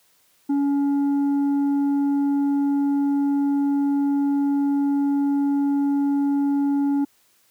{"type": "tone with tanh clipping", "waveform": "sine", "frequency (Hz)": 281.9, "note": "C#4", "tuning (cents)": 29, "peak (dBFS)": -19, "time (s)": [0.49, 7.05], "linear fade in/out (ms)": 10, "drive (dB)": 5, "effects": ["white hiss -61 dBFS RMS until 7.5 s", "high-pass 80 Hz 12 dB/octave"]}